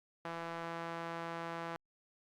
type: tone with band-pass filter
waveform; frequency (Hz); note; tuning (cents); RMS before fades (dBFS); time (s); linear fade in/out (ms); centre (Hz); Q
sawtooth; 167.3; E3; +26; -42; 0.25-1.76; 0; 1100; 1
effects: Opus 48 kbps